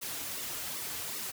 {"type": "noise with flanger", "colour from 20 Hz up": "white", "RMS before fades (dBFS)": -38, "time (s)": [0.01, 1.32], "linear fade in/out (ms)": 20, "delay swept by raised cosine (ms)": [1.2, 5.5], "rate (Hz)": 2.6, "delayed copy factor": -0.85, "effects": []}